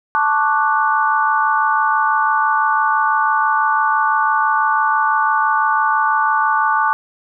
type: chord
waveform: sine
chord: D major seventh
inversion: second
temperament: equal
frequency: 880 / 1108.7 / 1174.7 / 1480 Hz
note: A5 / C#6 / D6 / F#6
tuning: 0 / 0 / 0 / 0 cents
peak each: -17 / -21 / -18 / -19 dBFS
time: 0.15-6.93 s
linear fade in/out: 0 ms
effects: none